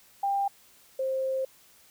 sine tone pair in turn, 795 / 528.1 Hz, G5 / C5, +24 / +16 cents, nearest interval perfect fifth, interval 708 cents, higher first, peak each -24 / -26 dBFS, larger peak first, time 0.23-0.48 / 0.99-1.45 s, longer second, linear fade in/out 5 ms, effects white hiss -58 dBFS RMS until 1.9 s

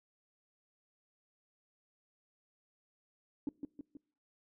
sine tone with echo, 287.6 Hz, D4, 36 cents flat, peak -31 dBFS, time 3.47-3.49 s, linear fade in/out 2 ms, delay 160 ms, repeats 3, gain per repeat -5 dB, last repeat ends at 3.97 s, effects noise-tail reverb RT60 0.5 s tail -24 dB re dry + tanh soft clip ceiling -29 dBFS

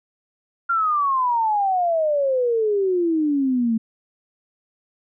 sine exponential sweep, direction down, 1396.9 to 220 Hz, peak -17 dBFS, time 0.69-3.78 s, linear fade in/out 10 ms, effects none

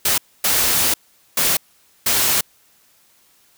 white noise bursts at uneven times, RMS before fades -17 dBFS, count 4, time 0.05-0.18 / 0.44-0.94 / 1.37-1.57 / 2.06-2.41 s, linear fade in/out 5 ms, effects white hiss -56 dBFS RMS until 3.57 s

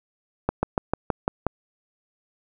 slowing click train, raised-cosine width 1 ms, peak -7 dBFS, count 7, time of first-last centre 0.49-1.467 s, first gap 140 ms, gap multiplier 1.06, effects none

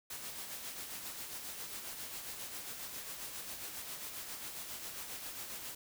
white noise with tremolo, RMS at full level -43 dBFS, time 0.1-5.75 s, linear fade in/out 5 ms, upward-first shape sine, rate 7.4 Hz, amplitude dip 40%, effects none

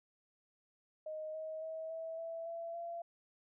sine tone with pitch steps, 622.3 / 631.7 / 641.3 / 651 / 660.8 / 670.8 / 681 Hz, D#5 / D#5 / E5 / E5 / E5 / E5 / F5, 0 / +26 / -48 / -22 / +4 / +30 / -44 cents, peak -40 dBFS, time 1.06-3.02 s, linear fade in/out 5 ms, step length 280 ms, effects none

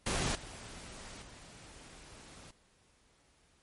pink noise with level steps, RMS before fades -33 / -48 / -53 dBFS, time 0.06-2.51 s, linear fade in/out 5 ms, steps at 0.35 / 1.22 s, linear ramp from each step 2 ms, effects pink hiss -68 dBFS RMS until 3.62 s + MP3 48 kbps

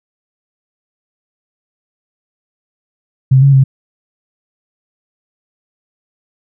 sine tone with pitch steps, 131.9 / 138.6 / 134.1 Hz, C3 / C#3 / C3, +14 / 0 / +43 cents, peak -4 dBFS, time 3.31-3.64 s, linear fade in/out 10 ms, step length 110 ms, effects none

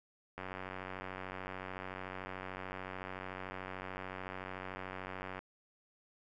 click train, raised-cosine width 0.5 ms, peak -27 dBFS, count 470, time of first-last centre 0.38-5.391 s, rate 93.6 Hz, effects none

